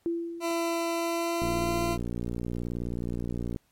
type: tone with exponential decay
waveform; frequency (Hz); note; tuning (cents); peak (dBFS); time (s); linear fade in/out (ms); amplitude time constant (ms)
sine; 337.6; E4; +41; -24; 0.06-1.12; 0; 230
type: tone with pitch glide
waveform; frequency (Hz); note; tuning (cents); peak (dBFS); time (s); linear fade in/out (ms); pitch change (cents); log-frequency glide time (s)
20% pulse; 336 to 341.1; E4 to F4; +33 to -41; -22; 0.4-1.98; 50; +26; 0.93-1.74
type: click train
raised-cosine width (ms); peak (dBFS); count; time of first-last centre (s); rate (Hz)
3; -20; 128; 1.42-3.562; 59.3
effects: pink hiss -69 dBFS RMS until 3.71 s + MP3 64 kbps